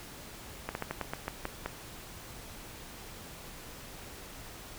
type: slowing click train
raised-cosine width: 0.5 ms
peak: -18 dBFS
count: 9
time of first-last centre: 0.69-1.66 s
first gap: 61 ms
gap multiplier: 1.19
effects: pink hiss -47 dBFS RMS until 4.78 s